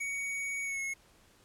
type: tone with pitch glide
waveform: square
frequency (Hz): 2241 to 2177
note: C#7 to C#7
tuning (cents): +18 to -32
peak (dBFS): -34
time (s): 0-0.94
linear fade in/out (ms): 10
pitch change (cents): -50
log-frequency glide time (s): 0.63-0.81
effects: pink hiss -63 dBFS RMS until 1.44 s + low-pass 12000 Hz 12 dB/octave